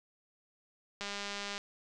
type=click train; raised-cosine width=0.2 ms; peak=-22 dBFS; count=116; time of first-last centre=1.01-1.579 s; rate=202 Hz; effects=resampled to 24000 Hz